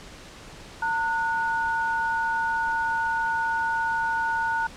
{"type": "tone pair together", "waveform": "sine", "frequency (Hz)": [908, 1461.1], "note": ["A#5", "F#6"], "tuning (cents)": [-46, -22], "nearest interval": "minor sixth", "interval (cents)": 824, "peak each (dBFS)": [-25, -26], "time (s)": [0.82, 4.67], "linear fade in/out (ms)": 5, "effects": ["pink hiss -44 dBFS RMS until 4.76 s", "low-pass 7000 Hz 12 dB/octave"]}